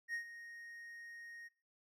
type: tone with ADSR envelope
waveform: triangle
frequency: 1864.7 Hz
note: A#6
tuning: in tune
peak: -35 dBFS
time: 0.08-1.49 s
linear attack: 58 ms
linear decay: 98 ms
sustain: -13 dB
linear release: 23 ms
effects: noise-tail reverb RT60 0.5 s tail -21 dB re dry